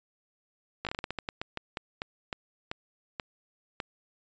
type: slowing click train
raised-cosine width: 0.3 ms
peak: -17 dBFS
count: 18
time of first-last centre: 0.85-3.802 s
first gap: 17 ms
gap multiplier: 1.25
effects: resampled to 16000 Hz